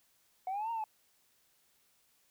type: linear two-way sweep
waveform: sine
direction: up then down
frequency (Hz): 728 to 933 to 850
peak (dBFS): -32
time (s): 0.47-0.84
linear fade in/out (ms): 2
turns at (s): 0.71
effects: tanh soft clip ceiling -31 dBFS + white hiss -71 dBFS RMS until 2.3 s